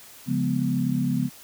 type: chord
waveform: sine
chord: C# dominant seventh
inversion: none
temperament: equal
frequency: 138.59 / 174.61 / 207.7 / 246.9 Hz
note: C#3 / E#3 / G#3 / B3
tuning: 0 / 0 / 0 / 0 cents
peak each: -27 / -28 / -29 / -25 dBFS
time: 0.26-1.3 s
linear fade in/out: 50 ms
effects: white hiss -47 dBFS RMS until 1.43 s